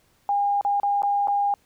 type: tone with dropouts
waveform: sine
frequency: 810 Hz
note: G#5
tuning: 43 cents flat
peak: -19 dBFS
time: 0.29-1.54 s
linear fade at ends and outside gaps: 1 ms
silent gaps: 0.611-0.649 / 0.8-0.832 / 1.021-1.033 / 1.273-1.282 s
effects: pink hiss -63 dBFS RMS until 1.65 s

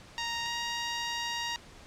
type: tone pair in turn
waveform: 10% pulse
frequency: 932.3 / 940.4 Hz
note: A#5 / A#5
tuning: 0 / +15 cents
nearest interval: unison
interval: 15 cents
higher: second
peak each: -23 dBFS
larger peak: neither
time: 0.18-0.46 / 0.46-1.56 s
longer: second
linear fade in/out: 0 ms
effects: pink hiss -52 dBFS RMS until 1.86 s + low-pass 7000 Hz 12 dB/octave

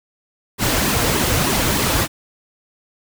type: noise with flanger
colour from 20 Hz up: pink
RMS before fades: -18 dBFS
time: 0.58-2.08 s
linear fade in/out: 50 ms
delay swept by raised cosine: 1.3 to 5.5 ms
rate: 3.3 Hz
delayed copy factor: -0.65
effects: none

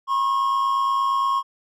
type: tone pair together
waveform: triangle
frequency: 975 / 1083.6 Hz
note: B5 / C#6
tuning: -23 / -40 cents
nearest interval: major second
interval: 183 cents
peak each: -27 / -17 dBFS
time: 0.07-1.43 s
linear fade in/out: 50 ms
effects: none

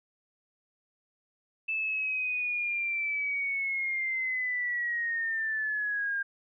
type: linear sweep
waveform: sine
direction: down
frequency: 2637 to 1601 Hz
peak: -28 dBFS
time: 1.68-6.23 s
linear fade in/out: 10 ms
effects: none

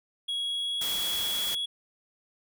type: tone with pitch glide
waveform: triangle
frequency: 3322 to 3351 Hz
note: G#7 to G#7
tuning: 0 to +15 cents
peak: -27 dBFS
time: 0.28-1.66 s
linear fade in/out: 10 ms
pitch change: +15 cents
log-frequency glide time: 0.44-1.08 s
type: noise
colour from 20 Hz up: white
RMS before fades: -35 dBFS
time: 0.81-1.55 s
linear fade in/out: 5 ms
effects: none

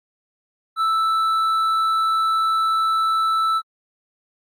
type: tone with hard clipping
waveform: triangle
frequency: 1318.5 Hz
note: E6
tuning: in tune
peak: -18 dBFS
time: 0.76-3.62 s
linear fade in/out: 50 ms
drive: 8 dB
effects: AAC 64 kbps

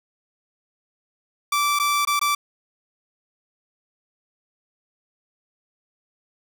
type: tone with dropouts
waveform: sawtooth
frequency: 1165 Hz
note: D6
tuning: 14 cents flat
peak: -15 dBFS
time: 1.52-2.35 s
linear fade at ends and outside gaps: 5 ms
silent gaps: 1.79-1.797 / 2.051-2.072 / 2.194-2.213 s
effects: none

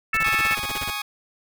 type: harmonic tone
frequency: 440.7 Hz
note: A4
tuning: 3 cents sharp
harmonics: 3 / 4 / 5 / 6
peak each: -25 / -25 / -25 / -25 dBFS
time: 0.13-0.55 s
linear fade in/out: 5 ms
type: noise bursts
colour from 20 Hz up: pink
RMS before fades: -31 dBFS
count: 13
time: 0.14-0.902 s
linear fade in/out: 2 ms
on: 30 ms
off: 31 ms
type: chord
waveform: 15% pulse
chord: Ab suspended fourth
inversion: none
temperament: just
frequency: 830.6 / 1107.5 / 1245.9 Hz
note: Ab5 / Db6 / Eb6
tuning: 0 / -2 / +2 cents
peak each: -26 dBFS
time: 0.24-1.02 s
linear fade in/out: 5 ms
effects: none

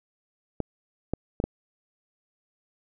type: clicks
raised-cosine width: 2 ms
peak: -13 dBFS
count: 4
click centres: 0.603 / 1.136 / 1.401 / 1.44 s
effects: none

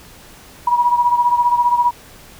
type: beating tone pair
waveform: sine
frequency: 962 / 977 Hz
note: B5 / B5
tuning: -46 / -19 cents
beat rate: 15 Hz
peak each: -13 / -18 dBFS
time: 0.67-1.91 s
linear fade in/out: 5 ms
effects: pink hiss -42 dBFS RMS until 2.39 s

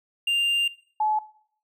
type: tone pair in turn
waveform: triangle / sine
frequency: 2794 / 857 Hz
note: F7 / A5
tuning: 0 / -46 cents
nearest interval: octave + minor sixth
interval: 2046 cents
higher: first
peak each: -19 / -20 dBFS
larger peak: first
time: 0.27-0.68 / 1-1.19 s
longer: first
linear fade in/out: 5 ms
effects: noise-tail reverb RT60 0.6 s tail -20 dB re dry

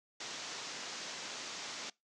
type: low-pass noise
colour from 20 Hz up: white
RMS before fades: -44 dBFS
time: 0.2-1.9 s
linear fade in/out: 5 ms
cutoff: 6800 Hz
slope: 48 dB/octave
effects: noise-tail reverb RT60 0.2 s tail -23 dB re dry + high-pass 200 Hz 12 dB/octave

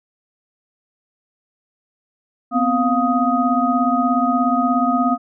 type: tone cluster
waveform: sine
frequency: 244 / 260.8 / 703 / 1251 Hz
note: B3 / C4 / F5 / D#6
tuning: -21 / -5 / +11 / +9 cents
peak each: -20 dBFS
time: 2.51-5.18 s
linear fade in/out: 50 ms
effects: none

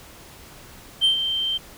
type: tone with ADSR envelope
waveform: sine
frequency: 3131 Hz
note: G7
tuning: 3 cents flat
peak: -11 dBFS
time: 1.01-1.58 s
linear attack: 35 ms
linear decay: 110 ms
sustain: -10 dB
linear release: 13 ms
effects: tanh soft clip ceiling -13 dBFS + pink hiss -45 dBFS RMS until 1.77 s

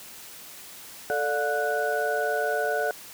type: tone cluster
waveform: sine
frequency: 441.6 / 590 / 714 / 1479 Hz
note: A4 / D5 / F5 / F#6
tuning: +6 / +8 / +38 / -1 cents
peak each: -29 dBFS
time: 1.1-2.91 s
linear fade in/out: 0 ms
effects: white hiss -44 dBFS RMS until 3.13 s + high-pass 80 Hz 12 dB/octave

